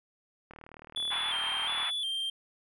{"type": "click train", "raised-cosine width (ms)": 0.5, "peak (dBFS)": -32, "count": 52, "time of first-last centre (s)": [0.51, 1.828], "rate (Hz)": 38.7}
{"type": "tone with vibrato", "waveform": "triangle", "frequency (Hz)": 3302, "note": "G#7", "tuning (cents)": -11, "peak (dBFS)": -29, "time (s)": [0.96, 2.3], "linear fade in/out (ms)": 5, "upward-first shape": "square", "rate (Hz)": 1.4, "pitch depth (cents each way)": 72}
{"type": "band-pass noise", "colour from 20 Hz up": "pink", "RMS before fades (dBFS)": -37, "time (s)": [1.1, 1.91], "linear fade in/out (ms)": 20, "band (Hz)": [780, 3300], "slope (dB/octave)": 48}
{"effects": []}